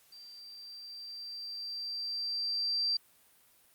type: tone with level ramp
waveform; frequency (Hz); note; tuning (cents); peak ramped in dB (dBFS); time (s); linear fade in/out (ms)
sine; 4699; D8; 0; -49 to -27; 0.12-2.97; 5
effects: white hiss -64 dBFS RMS until 3.74 s + Opus 48 kbps